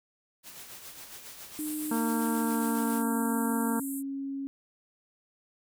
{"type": "noise with tremolo", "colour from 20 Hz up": "white", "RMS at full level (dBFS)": -44, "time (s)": [0.43, 3.04], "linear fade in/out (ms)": 50, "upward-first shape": "sine", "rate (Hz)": 7.3, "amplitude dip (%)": 45}
{"type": "band-pass noise", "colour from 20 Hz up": "white", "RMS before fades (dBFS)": -41, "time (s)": [1.56, 4.03], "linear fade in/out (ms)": 50, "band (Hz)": [7500, 14000], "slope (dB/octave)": 96}
{"type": "tone with pitch glide", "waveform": "sine", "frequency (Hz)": [304.5, 274.4], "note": ["D#4", "C#4"], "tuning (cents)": [-37, -17], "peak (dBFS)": -32, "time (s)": [1.59, 4.47], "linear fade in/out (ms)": 0, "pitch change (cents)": -180, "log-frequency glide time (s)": [2.38, 3.25]}
{"type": "harmonic tone", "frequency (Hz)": 228.7, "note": "A#3", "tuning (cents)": -33, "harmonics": [1, 2, 3, 4, 5, 6, 7], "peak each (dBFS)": [-28, -37, -44, -35, -43, -41, -44], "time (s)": [1.91, 3.8], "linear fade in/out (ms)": 5}
{"effects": []}